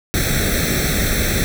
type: noise with comb filter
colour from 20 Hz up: pink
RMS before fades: -18 dBFS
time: 0.14-1.44 s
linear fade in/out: 0 ms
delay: 0.51 ms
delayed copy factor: +0.9
effects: none